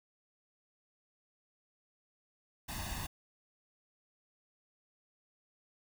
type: noise with comb filter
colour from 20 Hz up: pink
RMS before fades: -40 dBFS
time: 2.68-3.07 s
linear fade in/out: 10 ms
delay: 1.1 ms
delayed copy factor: +0.85
effects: none